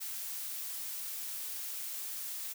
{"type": "noise", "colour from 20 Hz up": "blue", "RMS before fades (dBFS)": -40, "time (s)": [0, 2.54], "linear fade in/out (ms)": 20, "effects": []}